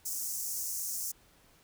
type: high-pass noise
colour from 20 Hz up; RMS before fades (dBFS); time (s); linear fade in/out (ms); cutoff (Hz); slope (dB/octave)
pink; -36; 0.05-1.12; 10; 5700; 48
effects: pink hiss -63 dBFS RMS until 1.63 s

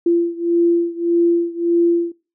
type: beating tone pair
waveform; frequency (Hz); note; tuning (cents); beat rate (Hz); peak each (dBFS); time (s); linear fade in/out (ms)
sine; 341 / 342.7; F4 / F4; -41 / -33; 1.7; -16 / -18; 0.06-2.12; 5
effects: noise-tail reverb RT60 0.3 s tail -20 dB re dry

